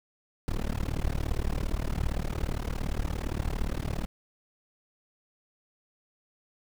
brown noise with amplitude modulation, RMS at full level -26 dBFS, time 0.48-4.06 s, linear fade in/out 0 ms, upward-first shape sine, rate 37.4 Hz, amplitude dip 100%, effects none

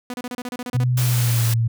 sawtooth tone bursts, 247.1 Hz, B3, 1 cent sharp, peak -23 dBFS, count 11, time 0.1-0.839 s, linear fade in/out 2 ms, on 39 ms, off 31 ms
sine tone with pitch glide, 124.6 to 114.92 Hz, B2 to A#2, +16 to -24 cents, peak -16 dBFS, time 0.74-1.68 s, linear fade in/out 10 ms, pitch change -140 cents, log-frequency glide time 1.02-1.45 s
white noise, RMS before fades -27 dBFS, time 0.97-1.54 s, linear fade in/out 5 ms
effects none

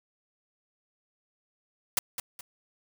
white noise with echo, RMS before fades -25 dBFS, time 1.97-1.99 s, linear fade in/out 2 ms, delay 210 ms, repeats 2, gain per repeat -9 dB, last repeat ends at 2.41 s, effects none

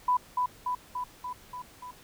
sine tone with echo, 994 Hz, B5, 11 cents sharp, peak -21 dBFS, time 0.08-0.17 s, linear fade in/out 5 ms, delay 290 ms, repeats 6, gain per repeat -3 dB, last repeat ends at 1.91 s, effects pink hiss -54 dBFS RMS until 2.03 s

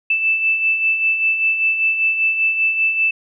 sine beating tone pair, 2637 / 2642.1 Hz, E7 / E7, 0 / +3 cents, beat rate 5.1 Hz, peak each -24 / -15 dBFS, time 0.1-3.11 s, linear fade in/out 5 ms, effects none

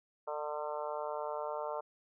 harmonic tone, 149.9 Hz, D3, 36 cents sharp, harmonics 3 / 4 / 5 / 6 / 7 / 8 / 9, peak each -43 / -39 / -46 / -42 / -45 / -48 / -49 dBFS, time 0.27-1.81 s, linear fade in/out 10 ms, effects none

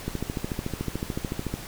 click train, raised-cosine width 3 ms, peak -15 dBFS, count 21, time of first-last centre 0.08-1.54 s, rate 13.7 Hz, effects pink hiss -40 dBFS RMS until 1.67 s

